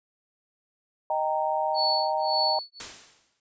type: chord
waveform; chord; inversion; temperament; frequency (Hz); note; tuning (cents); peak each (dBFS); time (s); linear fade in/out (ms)
sine; Eb major; none; equal with one note detuned; 622.3 / 784 / 926.4; Eb5 / G5 / Bb5; 0 / 0 / -11; -28; 1.1-2.59; 2
type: tone with tremolo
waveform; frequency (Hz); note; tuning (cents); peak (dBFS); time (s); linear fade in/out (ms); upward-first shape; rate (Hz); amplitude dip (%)
sine; 4435; C#8; 0; -23; 1.74-2.82; 50; sine; 1.8; 100
type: noise with exponential decay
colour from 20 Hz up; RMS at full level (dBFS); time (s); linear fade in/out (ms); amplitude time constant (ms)
white; -34; 2.8-3.4; 2; 130
effects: resampled to 16000 Hz